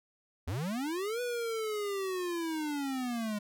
square linear two-way sweep, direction up then down, 73.42 to 493.9 to 204.3 Hz, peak -33 dBFS, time 0.47-3.39 s, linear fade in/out 10 ms, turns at 1.21 s, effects none

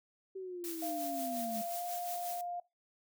sine linear sweep, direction down, 385.5 to 210.4 Hz, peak -39 dBFS, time 0.35-1.62 s, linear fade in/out 10 ms
blue noise with tremolo, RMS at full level -42 dBFS, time 0.64-2.41 s, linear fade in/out 0 ms, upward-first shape sine, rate 5.6 Hz, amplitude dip 50%
sine tone with pitch glide, 689 to 703.5 Hz, F5 to F5, -24 to +12 cents, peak -37 dBFS, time 0.82-2.6 s, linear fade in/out 5 ms, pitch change +36 cents, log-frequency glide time 1.69-1.83 s
effects noise-tail reverb RT60 0.2 s tail -18 dB re dry

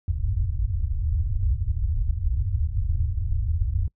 white low-pass noise, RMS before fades -24 dBFS, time 0.08-3.88 s, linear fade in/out 2 ms, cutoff 100 Hz, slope 48 dB/octave, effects noise-tail reverb RT60 0.1 s tail -25 dB re dry

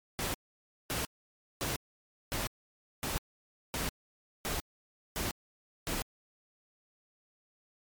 pink noise bursts, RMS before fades -34 dBFS, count 9, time 0.19-6.02 s, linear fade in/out 0 ms, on 150 ms, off 560 ms, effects MP3 96 kbps

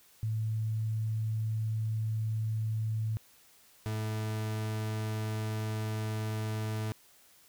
sine / 40% pulse tone pair in turn, 110 / 108.55 Hz, A2 / A2, 0 / -23 cents, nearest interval unison, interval 23 cents, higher first, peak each -29 / -31 dBFS, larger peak first, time 0.23-3.17 / 3.86-6.92 s, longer second, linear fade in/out 0 ms, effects white hiss -61 dBFS RMS until 7.48 s

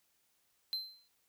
triangle tone with exponential decay, 4100 Hz, C8, 36 cents flat, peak -30 dBFS, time 0.73-1.08 s, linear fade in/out 0 ms, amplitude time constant 74 ms, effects white hiss -75 dBFS RMS until 1.28 s

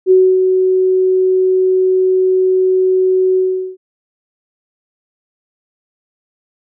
sine tone with ADSR envelope, 373.2 Hz, F#4, 15 cents sharp, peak -4 dBFS, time 0.06-3.77 s, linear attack 48 ms, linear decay 270 ms, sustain -5 dB, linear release 400 ms, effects none

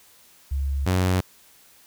sine / sawtooth tone pair in turn, 69 / 92.1 Hz, C#2 / F#2, -7 / -7 cents, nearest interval perfect fourth, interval 500 cents, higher second, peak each -22 / -15 dBFS, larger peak second, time 0.51-0.86 / 0.86-1.21 s, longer neither, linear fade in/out 10 ms, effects white hiss -54 dBFS RMS until 1.86 s

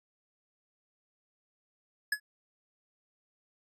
square tone with exponential decay, 1696 Hz, G#6, 36 cents sharp, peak -24 dBFS, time 2.12-2.2 s, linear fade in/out 5 ms, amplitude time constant 17 ms, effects resampled to 32000 Hz

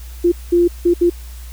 sine tone bursts at uneven times, 347.4 Hz, F4, 9 cents flat, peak -9 dBFS, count 4, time 0.24-0.32 / 0.52-0.68 / 0.85-0.94 / 1.01-1.1 s, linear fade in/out 10 ms, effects added 60 Hz sine -30 dBFS peak until 1.52 s + white hiss -43 dBFS RMS until 1.52 s

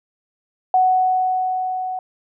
sine tone with level ramp, 743 Hz, F#5, 7 cents sharp, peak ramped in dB -11 to -23 dBFS, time 0.74-1.99 s, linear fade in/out 2 ms, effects none

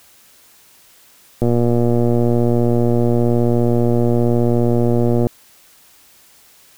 click train, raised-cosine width 2 ms, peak -4 dBFS, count 459, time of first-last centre 1.42-5.269 s, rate 119 Hz, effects white hiss -49 dBFS RMS until 6.77 s

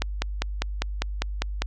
click train, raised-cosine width 0.2 ms, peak -7 dBFS, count 9, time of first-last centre 0.02-1.62 s, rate 5 Hz, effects added 50 Hz sine -28 dBFS peak until 1.66 s + low-pass 6000 Hz 12 dB/octave

